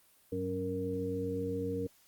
harmonic tone with a mistuned harmonic, 93 Hz, F#2, 9 cents sharp, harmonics 1 / 2 / 3 / 5, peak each -40 / -41 / -38 / -35 dBFS, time 0.32-1.87 s, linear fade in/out 5 ms, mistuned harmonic 1, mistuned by +96 cents, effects white hiss -65 dBFS RMS until 2.07 s + Opus 32 kbps

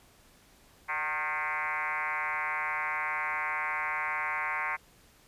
sine tone with frequency modulation, 1561 Hz, G6, 8 cents flat, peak -29 dBFS, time 0.88-4.77 s, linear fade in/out 20 ms, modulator 161 Hz, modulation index 4.5, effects pink hiss -60 dBFS RMS until 5.27 s + resampled to 32000 Hz

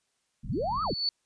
pink low-pass noise, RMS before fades -40 dBFS, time 0.43-0.92 s, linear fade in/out 10 ms, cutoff 230 Hz, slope 48 dB/octave
sine linear two-way sweep, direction up then down, 60.7 to 1326 to 60.7 Hz, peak -27 dBFS, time 0.49-0.94 s, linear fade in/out 5 ms, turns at 0.83 s
sine tone with exponential growth, 4464 Hz, C#8, 11 cents sharp, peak -23 dBFS, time 0.53-1.09 s, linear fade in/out 1 ms, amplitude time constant 120 ms
effects white hiss -75 dBFS RMS until 1.25 s + resampled to 22050 Hz

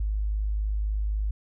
sine tone, 51.91 Hz, G#1, in tune, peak -24 dBFS, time 0-1.31 s, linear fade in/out 5 ms, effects none

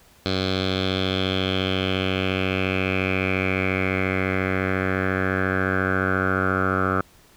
10% pulse tone with low-pass filter sweep, 94.3 Hz, F#2, 33 cents sharp, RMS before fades -23 dBFS, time 0.26-7.01 s, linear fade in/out 0 ms, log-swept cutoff 4000 to 1300 Hz, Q 5.5, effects pink hiss -54 dBFS RMS until 7.36 s

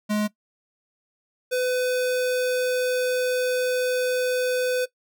square tone pair in turn, 210.4 / 503 Hz, G#3 / B4, +23 / +32 cents, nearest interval octave + minor third, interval 1509 cents, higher second, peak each -22 / -22 dBFS, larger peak neither, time 0.09-0.28 / 1.51-4.86 s, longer second, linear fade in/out 20 ms, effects noise-tail reverb RT60 0.1 s tail -19 dB re dry

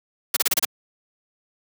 white noise bursts, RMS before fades -19 dBFS, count 6, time 0.34-0.651 s, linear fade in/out 5 ms, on 26 ms, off 31 ms, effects high-pass 150 Hz 12 dB/octave

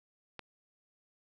click, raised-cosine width 0.3 ms, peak -26 dBFS, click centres 0.393 s, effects none

